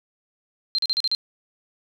sine tone bursts, 4154 Hz, C8, 13 cents flat, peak -19 dBFS, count 6, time 0.75-1.149 s, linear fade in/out 0 ms, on 34 ms, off 39 ms, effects none

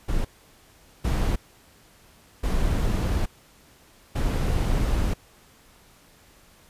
brown noise bursts at uneven times, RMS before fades -23 dBFS, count 4, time 0.08-0.25 / 1.04-1.36 / 2.43-3.26 / 4.15-5.14 s, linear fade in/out 10 ms, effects pink hiss -55 dBFS RMS until 6.69 s + resampled to 32000 Hz

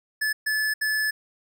square tone bursts at uneven times, 1729 Hz, A6, 31 cents flat, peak -23 dBFS, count 3, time 0.21-0.33 / 0.46-0.74 / 0.81-1.11 s, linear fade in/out 10 ms, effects none

